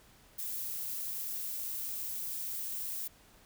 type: noise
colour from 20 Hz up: violet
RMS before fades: -38 dBFS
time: 0.38-3.08 s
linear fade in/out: 10 ms
effects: pink hiss -61 dBFS RMS until 3.45 s